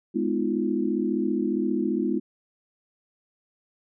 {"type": "chord", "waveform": "sine", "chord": "F half-diminished seventh", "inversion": "first", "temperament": "just", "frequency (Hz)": [209.5, 251.4, 314.3, 349.2], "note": ["Ab3", "Cb4", "Eb4", "F4"], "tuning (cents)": [15, 31, 18, 0], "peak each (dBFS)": -28, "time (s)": [0.14, 2.2], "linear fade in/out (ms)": 20, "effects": []}